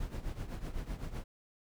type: noise with tremolo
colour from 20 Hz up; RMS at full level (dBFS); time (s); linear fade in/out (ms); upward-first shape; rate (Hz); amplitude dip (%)
brown; -36; 0-1.24; 5; triangle; 7.9; 80
effects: none